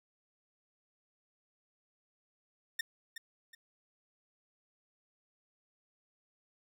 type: tone with echo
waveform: sawtooth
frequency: 1818 Hz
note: A#6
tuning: 44 cents flat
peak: -28 dBFS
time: 2.79-2.81 s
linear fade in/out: 5 ms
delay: 370 ms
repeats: 2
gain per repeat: -10 dB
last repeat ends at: 3.55 s
effects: none